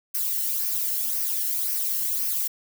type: noise with flanger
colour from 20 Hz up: violet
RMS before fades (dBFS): -26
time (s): 0.14-2.48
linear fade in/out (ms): 10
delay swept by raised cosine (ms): 0.26 to 0.86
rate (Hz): 1.9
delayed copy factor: -0.5
effects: none